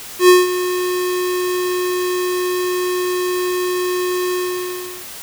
square tone with ADSR envelope, 361.9 Hz, F#4, 38 cents flat, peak -5 dBFS, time 0.19-5.07 s, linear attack 95 ms, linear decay 180 ms, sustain -13 dB, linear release 750 ms, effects white hiss -33 dBFS RMS until 5.22 s

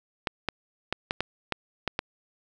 clicks, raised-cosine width 0.3 ms, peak -10 dBFS, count 8, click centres 0.272 / 0.487 / 0.926 / 1.109 / 1.206 / 1.523 / 1.877 / 1.991 s, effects none

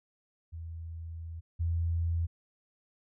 sine tone pair in turn, 82.5 / 83.89 Hz, E2 / E2, +2 / +31 cents, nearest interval unison, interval 29 cents, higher second, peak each -38 / -27 dBFS, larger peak second, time 0.52-1.41 / 1.59-2.27 s, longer first, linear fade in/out 20 ms, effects none

